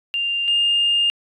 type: tone pair in turn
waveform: sine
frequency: 2794 / 2817 Hz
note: F7 / F7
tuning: 0 / +14 cents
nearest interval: unison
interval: 14 cents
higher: second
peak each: -19 / -14 dBFS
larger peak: second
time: 0.14-0.48 / 0.48-1.1 s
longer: second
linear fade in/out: 0 ms
effects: tanh soft clip ceiling -10 dBFS